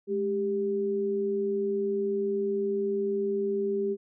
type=tone pair together; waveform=sine; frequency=209.7 / 395.9 Hz; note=G#3 / G4; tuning=+17 / +17 cents; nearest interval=major seventh; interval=1100 cents; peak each=-33 / -26 dBFS; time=0.07-3.97 s; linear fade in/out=50 ms; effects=none